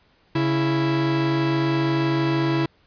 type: tone pair together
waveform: 45% pulse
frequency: 138.59 / 329.6 Hz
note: C#3 / E4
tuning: 0 / 0 cents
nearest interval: octave + minor third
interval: 1500 cents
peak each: -23 / -21 dBFS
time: 0.35-2.66 s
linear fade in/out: 5 ms
effects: pink hiss -60 dBFS RMS until 2.86 s + resampled to 11025 Hz